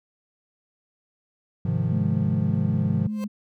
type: chord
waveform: triangle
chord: F minor seventh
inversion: first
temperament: equal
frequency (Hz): 103.83 / 130.81 / 155.56 / 174.61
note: Ab2 / C3 / Eb3 / F3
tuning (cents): 0 / 0 / 0 / 0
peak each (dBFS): -25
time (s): 1.65-3.07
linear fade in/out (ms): 5
type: tone with vibrato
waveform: sine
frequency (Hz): 210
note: G#3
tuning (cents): +19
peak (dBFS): -26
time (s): 1.91-3.28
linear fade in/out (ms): 20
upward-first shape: triangle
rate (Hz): 5.1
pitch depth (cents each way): 38
type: tone with exponential growth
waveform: 30% pulse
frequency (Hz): 524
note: C5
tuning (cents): +2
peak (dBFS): -30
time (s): 3.06-3.24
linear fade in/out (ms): 0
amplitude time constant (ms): 39
effects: none